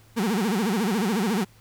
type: tone with vibrato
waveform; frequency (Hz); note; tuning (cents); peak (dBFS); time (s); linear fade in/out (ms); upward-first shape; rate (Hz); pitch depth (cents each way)
35% pulse; 207.7; G#3; 0; -20; 0.16-1.45; 20; sine; 14; 230
effects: added 109 Hz sine -54 dBFS peak until 1.6 s + pink hiss -57 dBFS RMS until 1.6 s